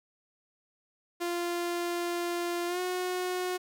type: tone with pitch glide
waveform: sawtooth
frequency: 347.1 to 363.9 Hz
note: F4 to F#4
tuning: -11 to -29 cents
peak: -26 dBFS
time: 1.2-3.58 s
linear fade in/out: 20 ms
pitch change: +82 cents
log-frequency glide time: 2.67-2.8 s
effects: none